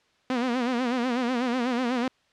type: tone with vibrato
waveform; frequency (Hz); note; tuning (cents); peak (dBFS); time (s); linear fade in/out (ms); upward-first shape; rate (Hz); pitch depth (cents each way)
sawtooth; 246.9; B3; 0; -20; 0.3-2.08; 2; sine; 8.1; 100
effects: white hiss -65 dBFS RMS until 2.32 s + low-pass 4000 Hz 12 dB/octave